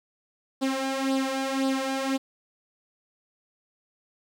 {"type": "tone with flanger", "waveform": "sawtooth", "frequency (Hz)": 267.6, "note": "C4", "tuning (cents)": 39, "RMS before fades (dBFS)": -27, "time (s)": [0.61, 2.18], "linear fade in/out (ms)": 20, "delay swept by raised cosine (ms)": [0.22, 2.52], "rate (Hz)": 1.9, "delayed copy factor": 0.7, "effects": ["low-pass 9000 Hz 12 dB/octave", "9-bit"]}